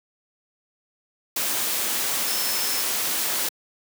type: tone in noise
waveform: sine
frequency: 5274 Hz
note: E8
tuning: in tune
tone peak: -30 dBFS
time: 2.27-2.82 s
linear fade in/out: 5 ms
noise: white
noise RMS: -25 dBFS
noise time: 1.36-3.49 s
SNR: -8 dB
effects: high-pass 200 Hz 12 dB/octave